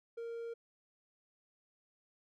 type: tone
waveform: triangle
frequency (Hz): 464.2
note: A#4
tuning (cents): -7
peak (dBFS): -38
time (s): 0.17-0.54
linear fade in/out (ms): 10
effects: none